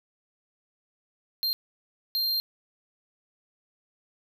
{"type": "tone bursts at uneven times", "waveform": "square", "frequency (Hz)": 4186, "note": "C8", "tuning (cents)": 0, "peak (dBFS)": -25, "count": 2, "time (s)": [[1.43, 1.53], [2.15, 2.4]], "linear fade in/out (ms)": 0, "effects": ["11-bit"]}